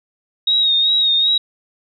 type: tone with vibrato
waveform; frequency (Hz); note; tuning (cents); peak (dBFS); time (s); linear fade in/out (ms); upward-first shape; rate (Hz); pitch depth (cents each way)
sine; 3758; A#7; +13; -12; 0.47-1.38; 5; sine; 2.6; 45
effects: none